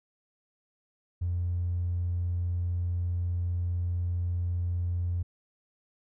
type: tone with tanh clipping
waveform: triangle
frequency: 87.6 Hz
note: F2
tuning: 6 cents sharp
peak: -26 dBFS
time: 1.21-5.23 s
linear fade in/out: 10 ms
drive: 1 dB
effects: none